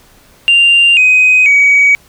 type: tone with pitch steps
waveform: sine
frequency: 2786 / 2511 / 2263 Hz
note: F7 / D#7 / C#7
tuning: -5 / +15 / +35 cents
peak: -3 dBFS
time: 0.48-1.95 s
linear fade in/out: 0 ms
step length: 490 ms
effects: tanh soft clip ceiling -1 dBFS + pink hiss -45 dBFS RMS until 2.08 s